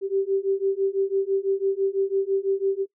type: beating tone pair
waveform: sine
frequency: 386.9 / 392.9 Hz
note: G4 / G4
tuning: -23 / +4 cents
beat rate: 6 Hz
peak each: -24 dBFS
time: 0.01-2.86 s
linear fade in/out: 50 ms
effects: noise-tail reverb RT60 0.1 s tail -18 dB re dry